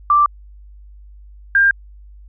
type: tone pair in turn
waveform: sine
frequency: 1174.7 / 1599.1 Hz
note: D6 / G6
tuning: 0 / +34 cents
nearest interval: perfect fourth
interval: 534 cents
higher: second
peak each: -9 dBFS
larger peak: neither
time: 0.1-0.26 / 1.55-1.71 s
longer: neither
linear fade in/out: 2 ms
effects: added 50 Hz sine -38 dBFS peak until 2.28 s